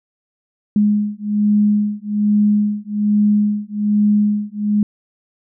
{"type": "beating tone pair", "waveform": "sine", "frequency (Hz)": [207.7, 208.9], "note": ["G#3", "G#3"], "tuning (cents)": [0, 10], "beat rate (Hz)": 1.2, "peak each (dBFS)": [-16, -16], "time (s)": [0.76, 4.83], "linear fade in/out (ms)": 2, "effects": []}